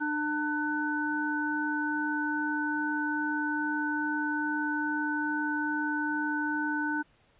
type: harmonic tone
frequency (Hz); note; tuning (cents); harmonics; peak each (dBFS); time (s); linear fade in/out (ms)
299.6; D4; +35; 1 / 3 / 5; -31 / -35 / -31; 0-7.03; 20
effects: pink hiss -65 dBFS RMS until 7.39 s + resampled to 8000 Hz